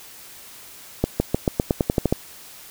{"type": "accelerating click train", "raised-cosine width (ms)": 2, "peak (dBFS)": -4, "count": 11, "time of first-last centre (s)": [1.04, 2.125], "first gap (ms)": 160, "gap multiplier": 0.91, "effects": ["white hiss -43 dBFS RMS until 2.7 s"]}